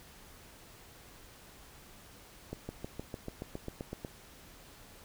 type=accelerating click train; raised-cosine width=2 ms; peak=-25 dBFS; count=12; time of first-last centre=2.53-4.048 s; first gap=160 ms; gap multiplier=0.97; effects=pink hiss -55 dBFS RMS until 5.04 s